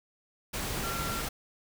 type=tone in noise; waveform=sine; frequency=1368 Hz; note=F6; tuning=36 cents flat; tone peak=-36 dBFS; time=0.83-1.21 s; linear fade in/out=10 ms; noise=pink; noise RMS=-34 dBFS; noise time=0.53-1.29 s; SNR=-5 dB; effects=none